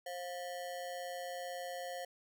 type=ring-modulated tone; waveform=square; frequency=620 Hz; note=D#5; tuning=6 cents flat; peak=-38 dBFS; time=0.06-2.05 s; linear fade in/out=5 ms; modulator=89 Hz; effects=none